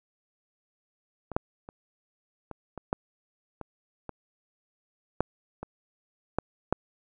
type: clicks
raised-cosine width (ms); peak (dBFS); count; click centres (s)
1; -23 / -9 / -28 / -24 / -24 / -12 / -23 / -22 / -9 / -22 / -11 / -9; 12; 1.317 / 1.365 / 1.689 / 2.513 / 2.777 / 2.929 / 3.613 / 4.093 / 5.206 / 5.63 / 6.386 / 6.726
effects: none

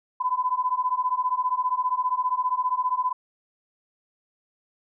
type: beating tone pair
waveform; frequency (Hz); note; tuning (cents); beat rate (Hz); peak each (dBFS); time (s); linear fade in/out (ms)
sine; 1000 / 1015; B5 / B5; +21 / +47; 15; -25; 0.2-3.13; 10
effects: none

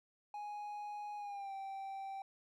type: tone with pitch glide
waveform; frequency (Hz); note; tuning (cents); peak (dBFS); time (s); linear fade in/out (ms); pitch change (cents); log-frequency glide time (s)
triangle; 830.6 to 779.5; G#5 to G5; 0 to -10; -40; 0.34-2.22; 2; -110; 1.17-1.53
effects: none

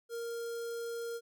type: tone with notch filter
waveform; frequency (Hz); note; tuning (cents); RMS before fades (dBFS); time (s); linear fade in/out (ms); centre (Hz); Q
square; 466.2; A#4; 0; -39; 0.09-1.21; 50; 2400; 1.3
effects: none

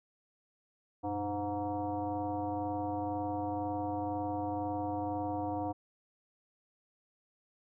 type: tone with frequency modulation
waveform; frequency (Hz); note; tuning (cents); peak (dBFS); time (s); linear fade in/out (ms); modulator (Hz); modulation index
sine; 514; C5; -31; -32; 1.03-5.73; 20; 210; 1.8
effects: none

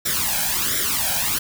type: noise with flanger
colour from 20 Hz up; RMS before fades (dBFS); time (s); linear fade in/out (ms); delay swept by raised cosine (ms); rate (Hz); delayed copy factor
white; -22; 0.05-1.39; 10; 0.54 to 1.28; 1.4; +0.75
effects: none

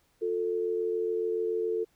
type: tone pair together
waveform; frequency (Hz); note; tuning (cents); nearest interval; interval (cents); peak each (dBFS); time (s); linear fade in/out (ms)
sine; 356.6 / 443.7; F4 / A4; +36 / +14; major third; 378; -32 / -28; 0.21-1.85; 20
effects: pink hiss -69 dBFS RMS until 1.95 s

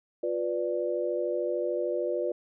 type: chord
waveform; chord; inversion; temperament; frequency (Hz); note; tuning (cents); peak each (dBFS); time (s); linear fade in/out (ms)
sine; B diminished; second; equal with one note detuned; 354.3 / 493.9 / 587.3; F4 / B4 / D5; +25 / 0 / 0; -31; 0.23-2.32; 5
effects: none

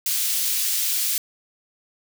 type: high-pass noise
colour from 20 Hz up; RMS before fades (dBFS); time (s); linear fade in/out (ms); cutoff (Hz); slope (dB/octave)
white; -23; 0.06-1.18; 2; 3100; 12
effects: none

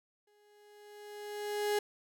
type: tone with exponential growth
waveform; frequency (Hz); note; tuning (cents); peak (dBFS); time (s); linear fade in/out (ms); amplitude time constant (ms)
35% pulse; 415.3; G#4; 0; -26; 0.27-1.79; 5; 330
effects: none

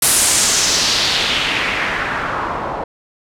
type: noise with low-pass filter sweep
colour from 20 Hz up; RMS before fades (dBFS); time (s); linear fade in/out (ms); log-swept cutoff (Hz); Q
white; -17; 0.02-2.84; 5; 11000 to 810; 2.1
effects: none

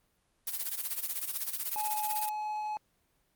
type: noise with tremolo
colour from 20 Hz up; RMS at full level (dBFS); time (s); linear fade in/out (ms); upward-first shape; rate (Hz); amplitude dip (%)
blue; -32; 0.47-2.29; 2; sine; 16; 80
type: tone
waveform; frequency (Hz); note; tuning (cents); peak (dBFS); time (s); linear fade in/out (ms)
triangle; 850; G#5; +40; -30; 1.76-2.77; 0
effects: pink hiss -73 dBFS RMS until 3.35 s + Opus 32 kbps

